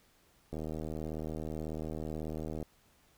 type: click train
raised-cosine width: 2 ms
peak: -26 dBFS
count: 165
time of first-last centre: 0.53-2.627 s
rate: 78.2 Hz
effects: pink hiss -67 dBFS RMS until 3.17 s